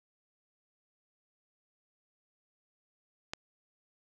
click, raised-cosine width 0.2 ms, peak -18 dBFS, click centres 3.335 s, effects none

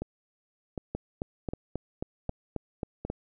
two click trains, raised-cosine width 2 ms, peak -18 / -20 dBFS, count 9 / 5, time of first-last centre 0.95-3.101 / 0.02-3.05 s, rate 3.72 / 1.32 Hz, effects none

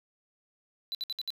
triangle tone bursts, 3984 Hz, B7, 14 cents sharp, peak -30 dBFS, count 5, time 0.92-1.304 s, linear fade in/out 0 ms, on 28 ms, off 61 ms, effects none

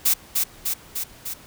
blue noise with echo, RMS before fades -18 dBFS, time 0.05-0.14 s, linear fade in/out 10 ms, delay 300 ms, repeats 4, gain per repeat -3 dB, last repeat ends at 1.34 s, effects pink hiss -47 dBFS RMS until 1.46 s

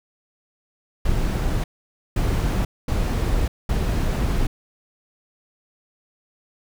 brown noise bursts at uneven times, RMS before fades -21 dBFS, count 4, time 1.05-1.64 / 2.16-2.65 / 2.88-3.48 / 3.69-4.47 s, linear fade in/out 5 ms, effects none

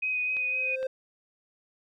sine tone with vibrato, 2505 Hz, D#7, 11 cents sharp, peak -26 dBFS, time 0.02-0.76 s, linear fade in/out 10 ms, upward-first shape triangle, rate 3.9 Hz, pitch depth 18 cents each way
triangle tone with exponential growth, 523 Hz, C5, 1 cent flat, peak -24 dBFS, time 0.22-0.87 s, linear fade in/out 5 ms, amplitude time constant 140 ms
clicks, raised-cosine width 0.3 ms, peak -28 dBFS, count 2, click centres 0.368 / 0.829 s
effects none

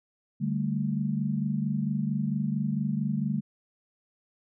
sine chord, D suspended fourth, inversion none, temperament just, 146.83 / 195.78 / 220.2 Hz, D3 / G3 / A3, 0 / -2 / +2 cents, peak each -30 dBFS, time 0.4-3.41 s, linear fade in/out 20 ms, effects none

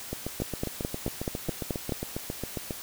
two click trains, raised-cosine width 2 ms, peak -18 / -15 dBFS, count 20 / 8, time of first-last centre 0.13-2.708 / 0.42-1.922 s, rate 7.37 / 4.66 Hz, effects white hiss -41 dBFS RMS until 2.82 s

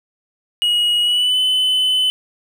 triangle tone with pitch glide, 2898 to 3023 Hz, F#7 to F#7, -37 to +36 cents, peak -12 dBFS, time 0.62-2.1 s, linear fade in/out 0 ms, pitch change +73 cents, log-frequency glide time 1.02-1.39 s, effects none

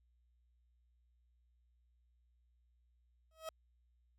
30% pulse tone with exponential growth, 640 Hz, D#5, 49 cents sharp, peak -36 dBFS, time 3.31-3.49 s, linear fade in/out 2 ms, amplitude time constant 38 ms, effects added 60 Hz sine -70 dBFS peak until 4.18 s + AAC 64 kbps

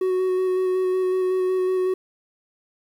triangle tone with vibrato, 371 Hz, F#4, 5 cents sharp, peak -17 dBFS, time 0.01-1.94 s, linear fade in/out 5 ms, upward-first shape square, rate 5.4 Hz, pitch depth 11 cents each way, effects 9-bit

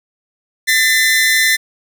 sawtooth tone pair together, 1785 / 2028 Hz, A6 / B6, +24 / +45 cents, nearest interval major second, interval 221 cents, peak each -10 dBFS, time 0.67-1.57 s, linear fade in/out 20 ms, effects none

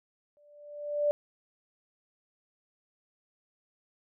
sine tone with exponential growth, 587.3 Hz, D5, in tune, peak -21 dBFS, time 0.37-1.11 s, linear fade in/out 0 ms, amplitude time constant 160 ms, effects none

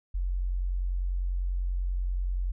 sine tone, 45.13 Hz, F#1, 42 cents flat, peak -26 dBFS, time 0.14-2.52 s, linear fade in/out 10 ms, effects none

